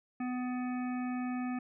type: harmonic tone with a mistuned harmonic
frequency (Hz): 250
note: B3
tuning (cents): +21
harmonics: 1 / 3 / 5 / 7 / 9 / 10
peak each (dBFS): -33 / -43 / -47 / -50 / -52 / -53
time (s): 0.2-1.59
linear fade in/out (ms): 5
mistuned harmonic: 10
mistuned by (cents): +24
effects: none